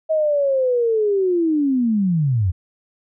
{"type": "linear sweep", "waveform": "sine", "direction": "down", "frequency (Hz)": [640, 82.41], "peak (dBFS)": -15, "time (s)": [0.09, 2.52], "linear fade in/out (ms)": 20, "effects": []}